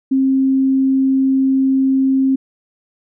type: tone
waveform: sine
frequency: 266.6 Hz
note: C4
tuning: 33 cents sharp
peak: -11 dBFS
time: 0.11-2.36 s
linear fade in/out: 10 ms
effects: none